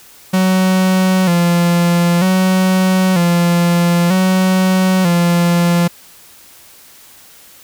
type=tone with vibrato; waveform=45% pulse; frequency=179.6 Hz; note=F3; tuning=49 cents sharp; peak=-10 dBFS; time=0.33-5.88 s; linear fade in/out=10 ms; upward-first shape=square; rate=0.53 Hz; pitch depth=68 cents each way; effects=white hiss -42 dBFS RMS until 7.63 s